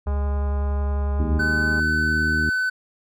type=tone with vibrato; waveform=sine; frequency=70.8 Hz; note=C#2; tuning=37 cents sharp; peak=-20 dBFS; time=0.06-1.41 s; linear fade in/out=20 ms; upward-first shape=sine; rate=11 Hz; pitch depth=34 cents each way
type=click train; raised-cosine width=1 ms; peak=-22 dBFS; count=355; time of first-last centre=0.07-1.797 s; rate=205 Hz
type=harmonic tone; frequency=77.78 Hz; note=D#2; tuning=in tune; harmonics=1 / 2 / 3 / 4 / 5; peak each=-25 / -31 / -28 / -31 / -36 dBFS; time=1.19-2.5 s; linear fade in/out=5 ms
type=tone; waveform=triangle; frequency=1510 Hz; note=F#6; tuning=35 cents sharp; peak=-18 dBFS; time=1.39-2.7 s; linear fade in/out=10 ms
effects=none